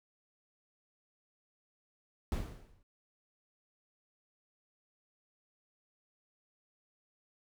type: noise with exponential decay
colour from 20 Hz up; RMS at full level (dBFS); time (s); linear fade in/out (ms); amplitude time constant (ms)
brown; -31; 2.32-2.83; 1; 110
effects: none